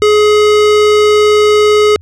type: tone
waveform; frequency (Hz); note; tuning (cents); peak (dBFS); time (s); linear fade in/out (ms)
square; 421.1; G#4; +24; -6; 0.02-1.96; 0
effects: added 87 Hz sine -34 dBFS peak until 2.01 s + low-pass 6000 Hz 12 dB/octave